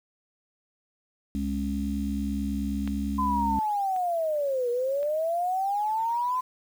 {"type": "harmonic tone", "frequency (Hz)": 69.3, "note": "C#2", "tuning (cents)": 0, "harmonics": [1, 3, 4], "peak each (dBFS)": [-32, -29, -32], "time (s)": [1.35, 3.59], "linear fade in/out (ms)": 0}
{"type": "clicks", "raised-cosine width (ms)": 0.3, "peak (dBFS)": [-22, -31, -32], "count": 3, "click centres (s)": [2.876, 3.963, 5.03]}
{"type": "linear two-way sweep", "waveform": "sine", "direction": "down then up", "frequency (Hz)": [1028, 474, 1028], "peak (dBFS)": -24, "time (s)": [3.18, 6.41], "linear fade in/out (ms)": 10, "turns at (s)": 4.7}
{"effects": ["8-bit"]}